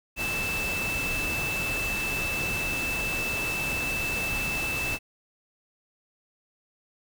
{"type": "tone in noise", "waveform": "sine", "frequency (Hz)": 2637, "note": "E7", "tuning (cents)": 0, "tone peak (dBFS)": -28, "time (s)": [0.16, 4.99], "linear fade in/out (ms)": 50, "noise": "pink", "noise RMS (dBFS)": -33, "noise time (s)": [0.16, 4.99], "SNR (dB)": 2, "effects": []}